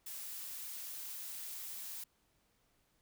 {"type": "noise", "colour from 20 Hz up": "blue", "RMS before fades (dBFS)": -45, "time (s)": [0.06, 2.04], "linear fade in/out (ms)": 5, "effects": ["pink hiss -75 dBFS RMS until 3.01 s"]}